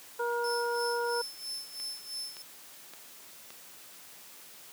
harmonic tone, 475.1 Hz, A#4, 33 cents sharp, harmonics 1 / 2 / 3, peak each -31 / -34 / -36 dBFS, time 0.19-1.22 s, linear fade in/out 10 ms
35% pulse tone with tremolo, 5274 Hz, E8, in tune, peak -32 dBFS, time 0.44-2.42 s, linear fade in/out 2 ms, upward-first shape sine, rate 3 Hz, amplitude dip 80%
click train, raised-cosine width 0.2 ms, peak -29 dBFS, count 4, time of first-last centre 1.8-3.505 s, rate 1.76 Hz
effects white hiss -51 dBFS RMS until 4.72 s + high-pass 150 Hz 12 dB/octave

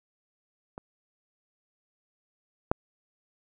clicks, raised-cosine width 1 ms, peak -25 / -8 dBFS, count 2, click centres 0.779 / 2.715 s, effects none

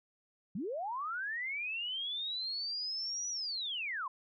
sine linear two-way sweep, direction up then down, 159.3 to 5920 to 977 Hz, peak -35 dBFS, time 0.55-4.08 s, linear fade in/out 5 ms, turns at 3.29 s, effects none

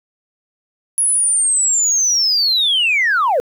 sine linear sweep, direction down, 10548 to 452.5 Hz, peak -11 dBFS, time 0.98-3.4 s, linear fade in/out 0 ms, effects tanh soft clip ceiling -9 dBFS + 8-bit

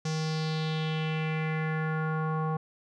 square tone with low-pass filter sweep, 157.4 Hz, D#3, 20 cents sharp, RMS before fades -30 dBFS, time 0.05-2.57 s, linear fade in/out 5 ms, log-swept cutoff 6000 to 990 Hz, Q 3.3, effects none

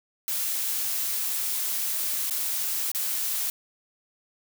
blue noise with dropouts, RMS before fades -28 dBFS, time 0.28-3.5 s, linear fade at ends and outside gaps 1 ms, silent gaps 2.298-2.308 / 2.916-2.948 s, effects none

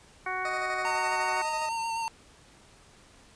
harmonic tone, 371.5 Hz, F#4, 7 cents sharp, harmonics 1 / 2 / 3 / 4 / 5 / 6, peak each -41 / -35 / -35 / -36 / -40 / -36 dBFS, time 0.26-1.42 s, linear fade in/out 5 ms
20% pulse tone with tremolo, 624 Hz, D#5, 5 cents sharp, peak -28 dBFS, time 0.45-1.69 s, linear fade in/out 2 ms, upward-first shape square, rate 12 Hz, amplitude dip 40%
square tone with vibrato, 910 Hz, A#5, 42 cents flat, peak -30 dBFS, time 0.85-2.08 s, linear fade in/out 0 ms, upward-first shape sine, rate 8.1 Hz, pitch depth 20 cents each way
effects pink hiss -56 dBFS RMS until 3.35 s + resampled to 22050 Hz

